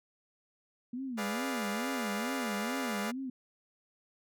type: tone with vibrato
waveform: sine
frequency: 233.1 Hz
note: A#3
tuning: in tune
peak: -35 dBFS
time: 0.93-3.3 s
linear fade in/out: 5 ms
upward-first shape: sine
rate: 2.3 Hz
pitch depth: 250 cents each way
type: chord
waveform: 15% pulse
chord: G# diminished seventh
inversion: none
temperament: equal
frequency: 415.3 / 493.9 / 587.3 / 698.5 Hz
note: G#4 / B4 / D5 / F5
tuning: 0 / 0 / 0 / 0 cents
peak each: -34 dBFS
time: 1.17-3.12 s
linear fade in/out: 20 ms
effects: none